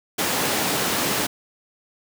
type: high-pass noise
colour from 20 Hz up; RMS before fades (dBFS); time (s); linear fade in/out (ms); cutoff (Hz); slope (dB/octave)
pink; -23; 0.18-1.27; 10; 200; 12
effects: none